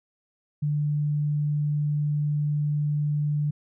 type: tone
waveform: sine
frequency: 148 Hz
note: D3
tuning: 14 cents sharp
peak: -22 dBFS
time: 0.62-3.51 s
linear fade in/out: 10 ms
effects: none